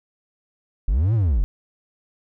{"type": "linear two-way sweep", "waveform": "triangle", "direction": "up then down", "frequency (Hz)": [38.09, 118.7, 38.09], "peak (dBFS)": -14, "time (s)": [0.88, 1.44], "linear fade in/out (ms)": 0, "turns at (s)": 1.14, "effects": []}